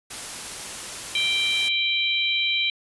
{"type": "noise", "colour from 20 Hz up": "white", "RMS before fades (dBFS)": -34, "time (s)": [0.1, 1.69], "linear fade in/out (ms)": 10}
{"type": "harmonic tone", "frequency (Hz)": 784, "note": "G5", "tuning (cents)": 0, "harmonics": [3, 4, 5], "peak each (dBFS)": [-24, -25, -26], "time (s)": [1.15, 2.7], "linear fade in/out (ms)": 2}
{"effects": ["resampled to 24000 Hz"]}